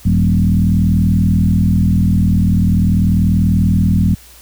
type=tone with frequency modulation; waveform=sine; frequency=138.59 Hz; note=C#3; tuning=in tune; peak=-9 dBFS; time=0.05-4.15 s; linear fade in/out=10 ms; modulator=40.4 Hz; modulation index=2.1; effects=added 60 Hz sine -44 dBFS peak until 4.41 s + white hiss -42 dBFS RMS until 4.41 s